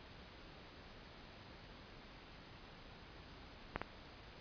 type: clicks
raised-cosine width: 0.5 ms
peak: -21 / -24 dBFS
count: 2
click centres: 3.76 / 3.816 s
effects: pink hiss -56 dBFS RMS until 4.4 s + resampled to 11025 Hz